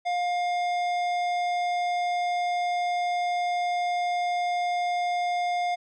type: tone with tanh clipping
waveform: sine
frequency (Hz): 708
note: F5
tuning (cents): +23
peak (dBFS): -26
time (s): 0.05-5.76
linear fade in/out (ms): 20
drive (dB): 14
effects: none